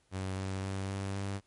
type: tone with pitch steps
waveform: sawtooth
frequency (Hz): 94.7 / 95.69 / 96.69 / 97.7 / 98.72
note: F#2 / G2 / G2 / G2 / G2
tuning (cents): +41 / -41 / -23 / -5 / +13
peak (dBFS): -30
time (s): 0.11-1.41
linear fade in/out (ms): 50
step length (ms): 260
effects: pink hiss -71 dBFS RMS until 1.46 s + MP3 48 kbps